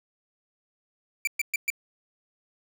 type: tone bursts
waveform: 45% pulse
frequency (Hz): 2343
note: D7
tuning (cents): -5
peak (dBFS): -23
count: 4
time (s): 1.25-1.702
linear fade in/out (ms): 2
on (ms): 23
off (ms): 120
effects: none